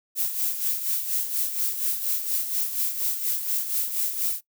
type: noise with tremolo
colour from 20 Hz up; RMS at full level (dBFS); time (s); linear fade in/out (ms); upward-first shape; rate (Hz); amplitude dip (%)
violet; -24; 0.15-4.41; 50; sine; 4.2; 60
effects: noise-tail reverb RT60 0.1 s tail -19 dB re dry